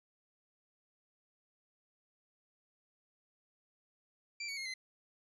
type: tone with pitch steps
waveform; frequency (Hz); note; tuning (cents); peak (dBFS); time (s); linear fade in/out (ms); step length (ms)
25% pulse; 2349 / 2247 / 2149 / 2056; D7 / C#7 / C7 / C7; 0 / +23 / +46 / -31; -35; 4.4-4.74; 5; 85
effects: resampled to 24000 Hz + 12-bit